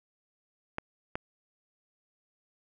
clicks, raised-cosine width 0.5 ms, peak -17 dBFS, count 2, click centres 0.784 / 1.155 s, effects none

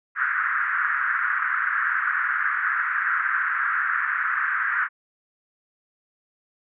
white band-pass noise, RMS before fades -24 dBFS, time 0.15-4.89 s, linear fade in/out 50 ms, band 1300 to 1700 Hz, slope 48 dB/octave, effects none

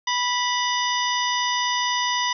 harmonic tone with a mistuned harmonic, 984 Hz, B5, 7 cents flat, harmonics 1 / 2 / 3 / 4 / 5 / 6, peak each -24 / -27 / -29 / -30 / -31 / -32 dBFS, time 0.07-2.33 s, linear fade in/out 5 ms, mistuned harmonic 4, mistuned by -150 cents, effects none

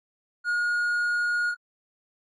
triangle tone, 1437 Hz, F6, 49 cents sharp, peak -21 dBFS, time 0.44-1.55 s, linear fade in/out 50 ms, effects AAC 32 kbps

